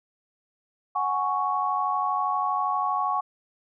sine chord, F# suspended second, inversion none, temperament just, 740 / 832.5 / 1110 Hz, F#5 / G#5 / C#6, 0 / +4 / +2 cents, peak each -29 / -29 / -25 dBFS, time 0.95-3.21 s, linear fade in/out 10 ms, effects none

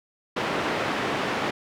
pink band-pass noise, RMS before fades -27 dBFS, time 0.36-1.51 s, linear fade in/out 10 ms, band 230 to 2600 Hz, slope 12 dB/octave, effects none

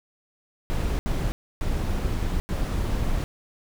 brown noise bursts at uneven times, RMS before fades -25 dBFS, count 4, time 0.7-0.99 / 1.06-1.32 / 1.61-2.4 / 2.49-3.24 s, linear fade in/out 0 ms, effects none

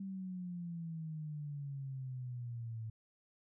sine exponential sweep, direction down, 195.9 to 110.3 Hz, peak -40 dBFS, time 0-2.9 s, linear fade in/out 5 ms, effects none

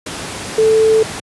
sine tone in noise, 440 Hz, A4, in tune, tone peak -8 dBFS, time 0.58-1.03 s, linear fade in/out 5 ms, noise pink, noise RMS -25 dBFS, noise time 0.06-1.2 s, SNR +14 dB, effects high-pass 100 Hz 12 dB/octave + resampled to 24000 Hz

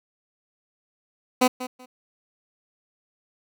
15% pulse tone with echo, 253.2 Hz, B3, 43 cents sharp, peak -9 dBFS, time 1.41-1.48 s, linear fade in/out 10 ms, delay 190 ms, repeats 2, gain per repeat -14 dB, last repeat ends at 1.86 s, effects none

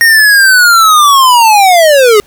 square linear sweep, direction down, 1864.7 to 402 Hz, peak -3 dBFS, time 0.01-2.2 s, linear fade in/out 0 ms, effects pink hiss -45 dBFS RMS until 2.26 s

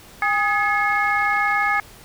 sine tone cluster, 811 / 1249 / 1694 / 2166 Hz, G#5 / D#6 / G#6 / C#7, -41 / +6 / +34 / -41 cents, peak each -22 dBFS, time 0.22-1.8 s, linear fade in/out 2 ms, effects tanh soft clip ceiling -9 dBFS + pink hiss -45 dBFS RMS until 2.04 s

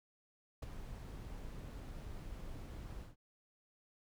brown noise with ADSR envelope, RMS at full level -39 dBFS, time 0.62-3.16 s, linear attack 8 ms, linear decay 18 ms, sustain -8 dB, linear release 150 ms, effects none

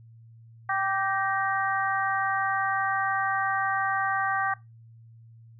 harmonic tone with a mistuned harmonic, 389.4 Hz, G4, 12 cents flat, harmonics 2 / 3 / 4 / 5, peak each -28 / -29 / -30 / -33 dBFS, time 0.69-4.54 s, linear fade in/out 5 ms, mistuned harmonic 5, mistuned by -60 cents, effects noise-tail reverb RT60 0.2 s tail -19 dB re dry + added 114 Hz sine -48 dBFS peak until 5.59 s

